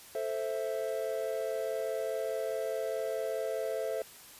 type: chord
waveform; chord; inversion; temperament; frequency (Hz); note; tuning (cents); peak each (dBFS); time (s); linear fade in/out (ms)
triangle; A minor; none; equal with one note detuned; 440 / 524.8 / 659.3; A4 / C5 / E5; 0 / +5 / 0; -34; 0.15-4.02; 2
effects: white hiss -52 dBFS RMS until 4.39 s + resampled to 32000 Hz